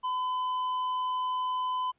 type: tone with tanh clipping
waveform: sine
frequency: 1011 Hz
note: B5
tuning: 40 cents sharp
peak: -29 dBFS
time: 0.03-1.92 s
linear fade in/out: 20 ms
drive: 6 dB
effects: pink hiss -74 dBFS RMS until 1.98 s + resampled to 8000 Hz